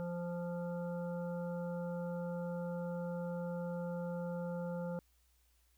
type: harmonic tone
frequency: 173.9 Hz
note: F3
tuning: 7 cents flat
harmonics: 1 / 3 / 5 / 7 / 8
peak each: -39 / -41 / -51 / -60 / -55 dBFS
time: 0-4.99 s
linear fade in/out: 0 ms
effects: added 60 Hz sine -70 dBFS peak until 5.77 s + white hiss -75 dBFS RMS until 5.77 s